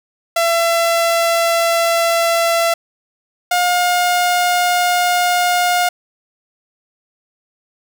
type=tone pair in turn; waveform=sawtooth; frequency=673 / 713 Hz; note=E5 / F5; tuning=+36 / +36 cents; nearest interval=minor second; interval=100 cents; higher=second; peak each=-9 dBFS; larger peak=neither; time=0.36-2.74 / 3.51-5.89 s; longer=neither; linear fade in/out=5 ms; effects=none